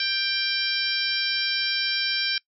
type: harmonic tone with a mistuned harmonic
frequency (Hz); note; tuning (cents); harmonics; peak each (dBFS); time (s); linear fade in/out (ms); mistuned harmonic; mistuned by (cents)
788; G5; +9; 2 / 3 / 4 / 5 / 6 / 7; -30 / -30 / -30 / -30 / -30 / -30; 0-2.38; 2; 7; -38
effects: noise-tail reverb RT60 0.1 s tail -24 dB re dry